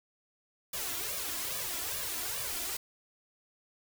white noise with flanger, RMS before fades -36 dBFS, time 0.73-2.77 s, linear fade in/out 5 ms, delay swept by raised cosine 1.7 to 3 ms, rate 2.4 Hz, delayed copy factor +0.85, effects none

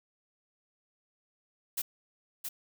blue noise with echo, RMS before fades -32 dBFS, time 1.77-1.82 s, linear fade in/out 10 ms, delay 670 ms, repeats 1, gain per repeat -5 dB, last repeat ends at 2.49 s, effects none

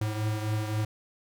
square beating tone pair, 106.9 / 110.7 Hz, A2 / A2, -49 / +11 cents, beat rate 3.8 Hz, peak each -29 / -36 dBFS, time 0.01-0.85 s, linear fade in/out 5 ms, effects none

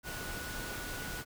sine tone in noise, 1468 Hz, F#6, 14 cents flat, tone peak -44 dBFS, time 0.03-1.25 s, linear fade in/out 50 ms, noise pink, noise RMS -41 dBFS, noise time 0.03-1.25 s, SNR -6 dB, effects none

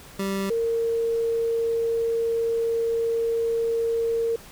25% pulse / sine tone pair in turn, 195.3 / 459.8 Hz, G3 / A#4, -6 / -24 cents, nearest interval octave + minor third, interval 1482 cents, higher second, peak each -21 dBFS, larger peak neither, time 0.19-0.5 / 0.5-4.36 s, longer second, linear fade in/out 5 ms, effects pink hiss -46 dBFS RMS until 4.51 s

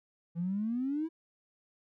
triangle exponential sweep, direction up, 164.81 to 332.3 Hz, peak -26 dBFS, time 0.35-1.09 s, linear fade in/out 50 ms, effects tanh soft clip ceiling -28 dBFS

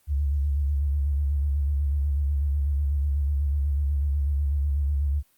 sine tone with vibrato, 71.2 Hz, C#2, 47 cents sharp, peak -21 dBFS, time 0.07-5.23 s, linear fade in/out 50 ms, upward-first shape square, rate 8.1 Hz, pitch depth 50 cents each way, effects white hiss -64 dBFS RMS until 5.37 s + Opus 32 kbps

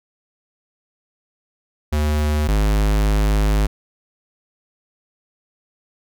square tone pair in turn, 75.3 / 51.85 Hz, D2 / G#1, +44 / -2 cents, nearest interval tritone, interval 646 cents, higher first, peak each -17 / -15 dBFS, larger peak second, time 1.92-2.48 / 2.48-3.67 s, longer second, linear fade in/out 10 ms, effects none

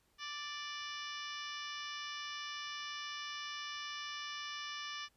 harmonic tone, 587.3 Hz, D5, in tune, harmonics 2 / 3 / 4 / 5 / 6 / 7 / 8 / 9 / 10, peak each -47 / -48 / -50 / -48 / -50 / -57 / -56 / -51 / -56 dBFS, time 0.18-5.09 s, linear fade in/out 50 ms, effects pink hiss -74 dBFS RMS until 5.16 s + resampled to 32000 Hz

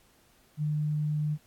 sine tone, 150.8 Hz, D3, 46 cents sharp, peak -26 dBFS, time 0.57-1.38 s, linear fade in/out 50 ms, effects pink hiss -63 dBFS RMS until 1.46 s + AAC 64 kbps

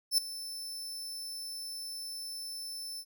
sawtooth tone with ADSR envelope, 5290 Hz, E8, 5 cents sharp, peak -19 dBFS, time 0.11-3.05 s, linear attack 69 ms, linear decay 6 ms, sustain -17 dB, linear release 60 ms, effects none

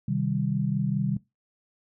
sine chord, C minor, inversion none, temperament equal, 130.81 / 155.56 / 196 Hz, C3 / Eb3 / G3, 0 / 0 / 0 cents, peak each -28 dBFS, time 0.08-1.17 s, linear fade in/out 5 ms, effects noise-tail reverb RT60 0.2 s tail -19 dB re dry

